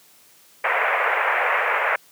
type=band-pass noise; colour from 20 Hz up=white; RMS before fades=-21 dBFS; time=0.64-1.96 s; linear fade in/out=5 ms; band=470 to 2300 Hz; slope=48 dB/octave; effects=white hiss -53 dBFS RMS until 2.11 s + high-pass 100 Hz 12 dB/octave